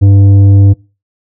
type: tone with tanh clipping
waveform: sine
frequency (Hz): 99.1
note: G2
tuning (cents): +19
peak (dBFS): -3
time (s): 0.01-0.74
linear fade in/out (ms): 20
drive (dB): 8
effects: noise-tail reverb RT60 0.3 s tail -22 dB re dry